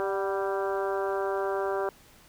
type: harmonic tone with a mistuned harmonic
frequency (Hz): 196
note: G3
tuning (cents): 0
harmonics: 2 / 3 / 4 / 5 / 6 / 7 / 8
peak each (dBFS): -29 / -33 / -35 / -37 / -39 / -40 / -41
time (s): 0-1.89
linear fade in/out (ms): 0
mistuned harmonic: 4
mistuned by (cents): -39
effects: pink hiss -56 dBFS RMS until 2.28 s